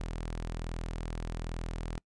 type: tone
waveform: sawtooth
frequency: 41.2 Hz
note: E1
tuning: in tune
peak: -31 dBFS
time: 0-1.98 s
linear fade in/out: 0 ms
effects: noise-tail reverb RT60 0.1 s tail -26 dB re dry + resampled to 22050 Hz